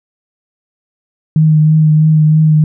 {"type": "tone with vibrato", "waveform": "sine", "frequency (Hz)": 155.2, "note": "D#3", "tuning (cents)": -4, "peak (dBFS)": -5, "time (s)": [1.36, 2.64], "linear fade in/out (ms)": 2, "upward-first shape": "triangle", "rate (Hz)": 3.1, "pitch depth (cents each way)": 24, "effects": []}